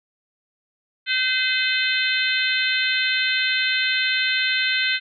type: harmonic tone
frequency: 513 Hz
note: C5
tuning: 34 cents flat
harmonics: 3 / 4 / 5 / 6 / 7 / 8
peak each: -24 / -25 / -26 / -27 / -27 / -28 dBFS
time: 1.06-5 s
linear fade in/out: 50 ms
effects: none